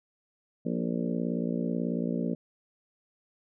harmonic tone with a mistuned harmonic, 58.27 Hz, A#1, in tune, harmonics 3 / 4 / 5 / 6 / 7 / 8 / 9 / 10, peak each -32 / -31 / -36 / -40 / -42 / -39 / -41 / -43 dBFS, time 0.65-2.35 s, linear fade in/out 10 ms, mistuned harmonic 7, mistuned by -15 cents, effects none

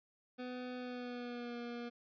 25% pulse tone with pitch glide, 250.1 to 238.7 Hz, B3 to A#3, +22 to +41 cents, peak -38 dBFS, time 0.38-1.9 s, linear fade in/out 20 ms, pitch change -81 cents, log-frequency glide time 0.77-1.57 s, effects resampled to 11025 Hz

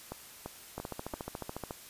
two click trains, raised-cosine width 1 ms, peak -23 / -24 dBFS, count 14 / 4, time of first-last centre 0.78-1.709 / 0.12-1.14 s, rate 14 / 2.94 Hz, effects white hiss -51 dBFS RMS until 1.89 s + resampled to 32000 Hz

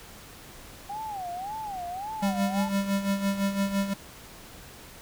sine tone with vibrato, 784 Hz, G5, in tune, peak -32 dBFS, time 0.89-2.69 s, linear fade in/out 10 ms, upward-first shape sine, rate 1.8 Hz, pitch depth 200 cents each way
square tone with tremolo, 197.6 Hz, G3, 14 cents sharp, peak -23 dBFS, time 2.22-3.94 s, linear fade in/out 10 ms, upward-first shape sine, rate 5.9 Hz, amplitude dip 65%
effects pink hiss -47 dBFS RMS until 5.01 s

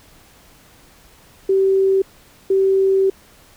sine tone bursts at uneven times, 385.8 Hz, G4, 28 cents flat, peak -12 dBFS, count 2, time 1.49-2.02 / 2.5-3.1 s, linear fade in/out 5 ms, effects pink hiss -49 dBFS RMS until 3.56 s

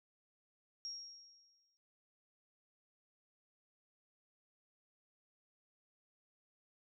sine tone with exponential decay, 5588 Hz, F8, in tune, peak -40 dBFS, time 0.85-1.77 s, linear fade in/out 0 ms, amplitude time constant 200 ms, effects none

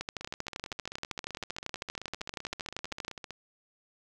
two click trains, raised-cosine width 0.2 ms, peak -17 / -23 dBFS, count 40 / 49, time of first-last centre 0.01-3.081 / 0.21-3.307 s, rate 12.7 / 15.5 Hz, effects none

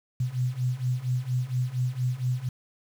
sine beating tone pair, 123.47 / 127.77 Hz, B2 / C3, 0 / -41 cents, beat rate 4.3 Hz, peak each -29 / -27 dBFS, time 0.2-2.49 s, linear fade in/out 5 ms, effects 8-bit

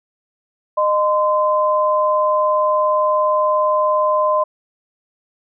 sine tone pair together, 612.8 / 1030 Hz, D#5 / C6, -27 / -28 cents, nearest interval major sixth, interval 899 cents, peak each -16 dBFS, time 0.77-4.44 s, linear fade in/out 10 ms, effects none

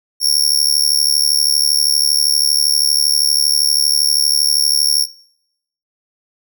sawtooth tone with amplitude modulation, 5500 Hz, F8, 27 cents flat, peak -5 dBFS, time 0.2-5.07 s, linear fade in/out 50 ms, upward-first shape sine, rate 72.6 Hz, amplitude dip 90%, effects noise-tail reverb RT60 0.8 s tail -23 dB re dry

